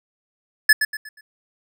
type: tone with echo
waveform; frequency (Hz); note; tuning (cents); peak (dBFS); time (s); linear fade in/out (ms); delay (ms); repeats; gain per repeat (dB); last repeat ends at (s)
square; 1725; A6; -35; -9; 0.69-0.73; 5; 120; 4; -9; 1.21
effects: none